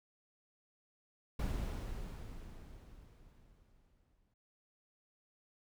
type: noise with exponential decay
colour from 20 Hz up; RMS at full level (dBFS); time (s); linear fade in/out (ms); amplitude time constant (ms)
brown; -35; 1.39-4.34; 5; 640
effects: none